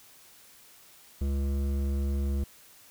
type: tone with hard clipping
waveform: sine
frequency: 69.3 Hz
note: C#2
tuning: in tune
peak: -28 dBFS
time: 1.21-2.44 s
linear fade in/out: 5 ms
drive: 12 dB
effects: white hiss -55 dBFS RMS until 2.9 s